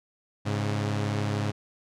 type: tone pair together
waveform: sawtooth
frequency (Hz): 103.83 / 136.41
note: G#2 / C#3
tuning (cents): 0 / -27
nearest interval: perfect fourth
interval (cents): 473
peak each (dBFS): -23 / -28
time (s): 0.45-1.52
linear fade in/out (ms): 20
effects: low-pass 7000 Hz 12 dB/octave